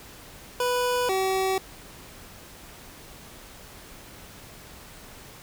25% pulse tone pair in turn, 493.9 / 380.7 Hz, B4 / F#4, 0 / +49 cents, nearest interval perfect fourth, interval 451 cents, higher first, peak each -19 dBFS, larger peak neither, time 0.6-1.09 / 1.09-1.58 s, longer neither, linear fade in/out 2 ms, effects pink hiss -46 dBFS RMS until 5.42 s

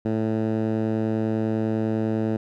10% pulse tone with band-pass filter, 110 Hz, A2, in tune, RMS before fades -24 dBFS, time 0.05-2.37 s, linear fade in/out 5 ms, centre 220 Hz, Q 0.79, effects none

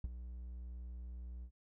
triangle tone with ADSR envelope, 60.7 Hz, B1, 29 cents flat, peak -31 dBFS, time 0.04-1.51 s, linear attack 3 ms, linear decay 27 ms, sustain -11 dB, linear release 76 ms, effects none

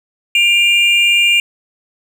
triangle tone pair together, 2393 / 2805 Hz, D7 / F7, +32 / +7 cents, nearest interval minor third, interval 275 cents, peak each -10 dBFS, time 0.35-1.4 s, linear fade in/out 2 ms, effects none

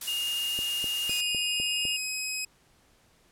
blue noise, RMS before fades -33 dBFS, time 0.01-1.21 s, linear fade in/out 5 ms
sine tone with vibrato, 2835 Hz, F7, 25 cents sharp, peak -28 dBFS, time 0.07-1.97 s, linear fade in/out 10 ms, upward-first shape square, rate 20 Hz, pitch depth 14 cents each way
click train, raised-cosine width 2 ms, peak -26 dBFS, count 6, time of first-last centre 0.59-1.853 s, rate 3.96 Hz
15% pulse tone with pitch glide, 2489 to 2535 Hz, D#7 to D#7, 0 to +32 cents, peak -23 dBFS, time 1.09-2.45 s, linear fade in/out 5 ms, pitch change +32 cents, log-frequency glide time 1.31-2.11 s
effects pink hiss -63 dBFS RMS until 3.31 s + low-pass 12000 Hz 12 dB/octave

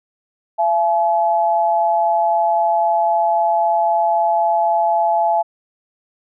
sine tone pair together, 677.8 / 854 Hz, E5 / G#5, +48 / +48 cents, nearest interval major third, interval 400 cents, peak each -16 dBFS, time 0.58-5.43 s, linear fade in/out 20 ms, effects none

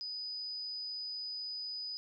sine tone, 4978 Hz, D#8, in tune, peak -38 dBFS, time 0.01-1.97 s, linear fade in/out 0 ms, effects none

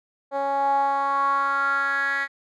10% pulse tone with band-pass filter sweep, 277.2 Hz, C#4, in tune, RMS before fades -23 dBFS, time 0.31-2.28 s, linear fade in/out 50 ms, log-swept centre 660 to 1900 Hz, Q 5.7, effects none

